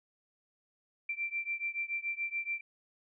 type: beating tone pair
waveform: sine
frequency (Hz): 2349 / 2356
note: D7 / D7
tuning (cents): 0 / +5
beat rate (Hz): 7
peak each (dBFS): -36 / -37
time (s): 1.09-2.61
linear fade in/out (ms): 5
effects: none